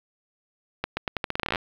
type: accelerating click train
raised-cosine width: 0.3 ms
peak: -9 dBFS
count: 16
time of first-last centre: 0.84-1.558 s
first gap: 130 ms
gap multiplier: 0.83
effects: low-pass 4000 Hz 12 dB/octave + 7-bit

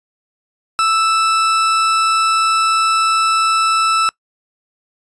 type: tone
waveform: 40% pulse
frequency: 1318.5 Hz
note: E6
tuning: in tune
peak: -11 dBFS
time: 0.79-4.09 s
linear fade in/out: 0 ms
effects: noise-tail reverb RT60 0.1 s tail -24 dB re dry + resampled to 22050 Hz

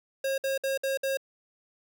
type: tone bursts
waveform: square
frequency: 540 Hz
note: C#5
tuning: 45 cents flat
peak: -27 dBFS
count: 5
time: 0.24-1.172 s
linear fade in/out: 5 ms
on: 140 ms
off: 58 ms
effects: 11-bit

